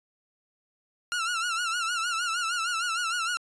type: tone with vibrato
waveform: sawtooth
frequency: 1384 Hz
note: F6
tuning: 16 cents flat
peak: -23 dBFS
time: 1.12-3.37 s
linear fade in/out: 0 ms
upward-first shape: sine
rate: 6.5 Hz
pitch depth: 96 cents each way
effects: resampled to 22050 Hz